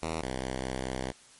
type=tone pair in turn; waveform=5% pulse; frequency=80.7 / 64.65 Hz; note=E2 / C2; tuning=-36 / -20 cents; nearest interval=major third; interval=384 cents; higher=first; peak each=-20 / -21 dBFS; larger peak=first; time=0.02-0.22 / 0.22-1.12 s; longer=second; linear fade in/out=10 ms; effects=white hiss -56 dBFS RMS until 1.39 s + MP3 48 kbps